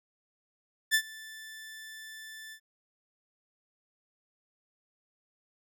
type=tone with ADSR envelope; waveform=sawtooth; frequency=1760 Hz; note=A6; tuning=in tune; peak=-17 dBFS; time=0.91-2.6 s; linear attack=34 ms; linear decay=73 ms; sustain=-23 dB; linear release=77 ms; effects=none